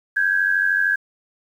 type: tone pair together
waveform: sine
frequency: 1568 / 1661.2 Hz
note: G6 / G#6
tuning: 0 / 0 cents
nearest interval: minor second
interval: 100 cents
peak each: -19 dBFS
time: 0.16-0.96 s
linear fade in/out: 10 ms
effects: 8-bit